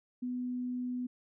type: tone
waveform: sine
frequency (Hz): 248.7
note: B3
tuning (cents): +12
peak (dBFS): -33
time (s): 0.22-1.07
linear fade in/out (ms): 10
effects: none